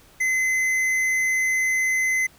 triangle tone with tanh clipping, 2046 Hz, C7, 39 cents flat, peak -21 dBFS, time 0.2-2.27 s, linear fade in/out 10 ms, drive 15 dB, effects pink hiss -53 dBFS RMS until 2.38 s

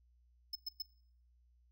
square tone bursts, 5210 Hz, E8, 21 cents flat, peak -38 dBFS, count 3, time 0.53-0.822 s, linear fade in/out 5 ms, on 24 ms, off 110 ms, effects noise-tail reverb RT60 0.6 s tail -20 dB re dry + added 60 Hz sine -66 dBFS peak until 1.71 s

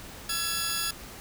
15% pulse tone cluster, 1342 / 1681 / 3423 / 4700 / 4997 Hz, E6 / G#6 / A7 / D8 / D#8, +31 / +20 / -48 / +1 / +7 cents, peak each -28 dBFS, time 0.29-0.91 s, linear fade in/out 5 ms, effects pink hiss -44 dBFS RMS until 1.2 s

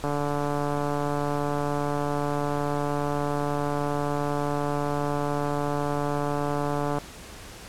click train, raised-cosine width 1 ms, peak -14 dBFS, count 1008, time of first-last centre 0.04-6.985 s, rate 145 Hz, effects pink hiss -43 dBFS RMS until 7.68 s + low-pass 11000 Hz 12 dB/octave

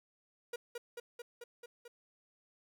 45% pulse tone with echo, 478.3 Hz, A#4, 44 cents sharp, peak -38 dBFS, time 0.53-0.56 s, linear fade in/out 5 ms, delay 220 ms, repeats 6, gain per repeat -2 dB, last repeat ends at 1.88 s, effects none

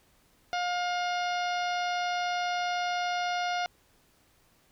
harmonic tone, 711 Hz, F5, 31 cents sharp, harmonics 1 / 2 / 3 / 4 / 5 / 6 / 7 / 8, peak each -29 / -35 / -39 / -41 / -43 / -45 / -46 / -47 dBFS, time 0.53-3.66 s, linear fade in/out 0 ms, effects pink hiss -65 dBFS RMS until 4.71 s

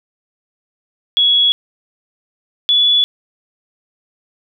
sine tone pair in turn, 3357 / 3424 Hz, G#7 / A7, +18 / -48 cents, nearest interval unison, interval 34 cents, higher second, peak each -9 dBFS, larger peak neither, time 1.17-1.52 / 2.69-3.04 s, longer neither, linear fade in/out 0 ms, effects none

